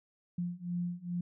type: beating tone pair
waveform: sine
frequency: 174.2 / 176.6 Hz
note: F3 / F3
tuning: -4 / +20 cents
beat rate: 2.4 Hz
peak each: -37 / -36 dBFS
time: 0.38-1.21 s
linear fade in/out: 5 ms
effects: none